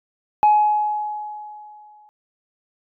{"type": "tone with exponential decay", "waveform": "sine", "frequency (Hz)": 843, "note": "G#5", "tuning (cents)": 26, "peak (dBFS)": -8, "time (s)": [0.43, 2.09], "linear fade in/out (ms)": 0, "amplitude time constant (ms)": 360, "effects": ["tanh soft clip ceiling -8 dBFS"]}